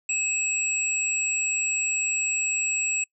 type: tone pair together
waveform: sine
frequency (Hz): 2600 / 7702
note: E7 / B8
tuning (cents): -24 / -44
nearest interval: octave + perfect fifth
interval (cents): 1880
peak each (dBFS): -26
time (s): 0.09-3.04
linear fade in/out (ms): 5
effects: noise-tail reverb RT60 0.1 s tail -26 dB re dry